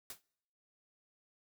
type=noise with exponential decay; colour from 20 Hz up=white; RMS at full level=-41 dBFS; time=0.1-0.22 s; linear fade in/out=2 ms; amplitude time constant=24 ms; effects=noise-tail reverb RT60 0.8 s tail -26 dB re dry